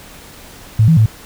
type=tone with pitch steps; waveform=sine; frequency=109.8 / 161.9 / 110 Hz; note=A2 / E3 / A2; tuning=-3 / -31 / 0 cents; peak=-6 dBFS; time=0.79-1.06 s; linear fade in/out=5 ms; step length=90 ms; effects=pink hiss -38 dBFS RMS until 1.25 s